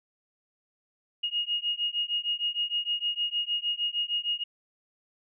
sine beating tone pair, 2863 / 2869.5 Hz, F7 / F7, +42 / +46 cents, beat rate 6.5 Hz, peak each -30 dBFS, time 1.23-4.44 s, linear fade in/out 10 ms, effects none

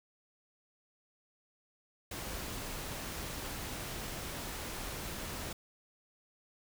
pink noise, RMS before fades -41 dBFS, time 2.11-5.53 s, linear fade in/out 5 ms, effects none

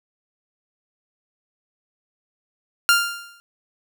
sawtooth tone with exponential decay, 1396.9 Hz, F6, in tune, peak -7 dBFS, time 2.89-3.4 s, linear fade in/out 0 ms, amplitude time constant 110 ms, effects none

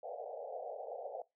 pink band-pass noise, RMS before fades -44 dBFS, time 0.03-1.22 s, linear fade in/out 5 ms, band 460 to 780 Hz, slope 96 dB/octave, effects noise-tail reverb RT60 0.2 s tail -20 dB re dry

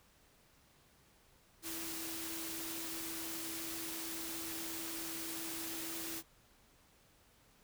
sine tone in noise, 328 Hz, E4, 9 cents flat, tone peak -47 dBFS, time 1.62-6.23 s, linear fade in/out 50 ms, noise white, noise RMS -43 dBFS, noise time 1.62-6.23 s, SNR -7 dB, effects pink hiss -67 dBFS RMS until 7.63 s

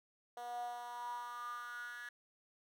10% pulse tone with high-pass filter sweep, 241.3 Hz, B3, 40 cents flat, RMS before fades -45 dBFS, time 0.37-2.09 s, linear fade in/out 2 ms, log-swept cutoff 630 to 1700 Hz, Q 8.7, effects none

